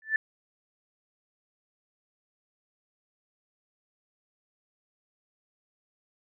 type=tone with exponential growth; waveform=sine; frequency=1760 Hz; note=A6; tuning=in tune; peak=-18 dBFS; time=0.02-0.16 s; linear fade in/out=2 ms; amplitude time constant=30 ms; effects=none